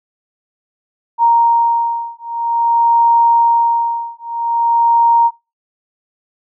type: beating tone pair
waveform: sine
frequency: 932.3 / 932.8 Hz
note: A#5 / A#5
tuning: 0 / +1 cents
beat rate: 0.5 Hz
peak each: -13 dBFS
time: 1.18-5.31 s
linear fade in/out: 50 ms
effects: noise-tail reverb RT60 0.3 s tail -26 dB re dry